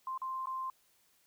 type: tone with dropouts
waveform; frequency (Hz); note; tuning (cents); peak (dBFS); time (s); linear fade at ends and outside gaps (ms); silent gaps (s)
sine; 1047; C6; +1; -35; 0.07-0.7; 2; 0.177-0.217 / 0.458-0.47
effects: white hiss -70 dBFS RMS until 1.26 s